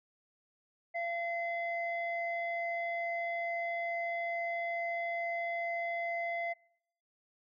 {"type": "tone pair together", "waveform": "sine", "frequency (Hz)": [684.1, 2050], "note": ["F5", "C7"], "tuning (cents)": [-36, -36], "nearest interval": "octave + perfect fifth", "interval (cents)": 1900, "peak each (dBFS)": [-34, -36], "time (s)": [0.94, 6.54], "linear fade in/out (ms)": 20, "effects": ["noise-tail reverb RT60 0.8 s tail -26 dB re dry", "tanh soft clip ceiling -26 dBFS"]}